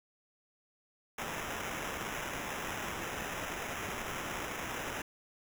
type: noise with sample-and-hold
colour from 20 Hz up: white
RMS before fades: -39 dBFS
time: 1.18-5.02 s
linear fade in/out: 5 ms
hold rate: 4410 Hz
effects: none